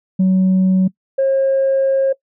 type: tone pair in turn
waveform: sine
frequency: 187.4 / 539 Hz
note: F#3 / C#5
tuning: +22 / -49 cents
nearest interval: octave + tritone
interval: 1829 cents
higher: second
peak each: -8 / -10 dBFS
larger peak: first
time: 0.19-0.88 / 1.18-2.13 s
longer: second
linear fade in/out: 10 ms
effects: noise-tail reverb RT60 0.1 s tail -22 dB re dry + tanh soft clip ceiling -9 dBFS